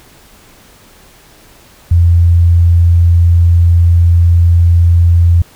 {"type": "tone", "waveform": "sine", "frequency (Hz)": 85.5, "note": "F2", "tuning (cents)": -36, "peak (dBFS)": -4, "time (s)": [1.91, 5.42], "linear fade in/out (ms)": 5, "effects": ["pink hiss -42 dBFS RMS until 5.55 s"]}